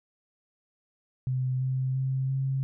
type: tone with pitch steps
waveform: sine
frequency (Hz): 128.8 / 130.6 / 132.42 / 134.27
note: C3 / C3 / C3 / C3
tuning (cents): -27 / -3 / +21 / +45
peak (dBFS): -25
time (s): 1.27-2.63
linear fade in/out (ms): 0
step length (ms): 340
effects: none